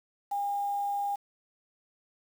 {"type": "tone with quantisation", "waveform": "sine", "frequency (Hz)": 808, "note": "G#5", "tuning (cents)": -48, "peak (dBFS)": -28, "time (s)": [0.31, 1.16], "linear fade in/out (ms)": 10, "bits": 8, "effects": []}